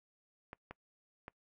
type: clicks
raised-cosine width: 0.5 ms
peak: -30 dBFS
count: 3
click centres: 0.531 / 0.71 / 1.281 s
effects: noise-tail reverb RT60 0.1 s tail -24 dB re dry